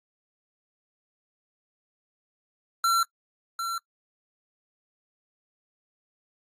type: tone with echo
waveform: square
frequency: 1357 Hz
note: E6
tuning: 50 cents sharp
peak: -21 dBFS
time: 2.84-3.03 s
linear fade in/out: 2 ms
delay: 750 ms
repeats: 1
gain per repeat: -8 dB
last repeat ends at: 3.78 s
effects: noise-tail reverb RT60 0.1 s tail -25 dB re dry + AAC 48 kbps